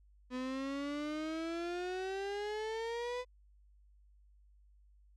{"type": "exponential sweep", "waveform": "35% pulse", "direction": "up", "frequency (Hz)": [250, 503], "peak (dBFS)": -35, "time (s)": [0.3, 3.25], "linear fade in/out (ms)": 50, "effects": ["added 50 Hz sine -61 dBFS peak until 5.16 s", "low-pass 5000 Hz 12 dB/octave"]}